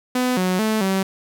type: tone with pitch steps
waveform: sawtooth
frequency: 251.3 / 183.9 / 218 / 191.7 Hz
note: B3 / F#3 / A3 / G3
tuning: +30 / -10 / -16 / -38 cents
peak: -14 dBFS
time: 0.15-1.03 s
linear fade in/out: 5 ms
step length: 220 ms
effects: none